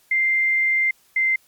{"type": "tone pair in turn", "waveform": "sine", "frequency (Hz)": [2093, 2081], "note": ["C7", "C7"], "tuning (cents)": [0, -10], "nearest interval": "unison", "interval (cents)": 10, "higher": "first", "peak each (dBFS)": -16, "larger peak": "neither", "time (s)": [[0.11, 0.91], [1.16, 1.36]], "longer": "first", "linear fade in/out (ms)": 5, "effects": ["white hiss -58 dBFS RMS until 1.47 s", "MP3 96 kbps"]}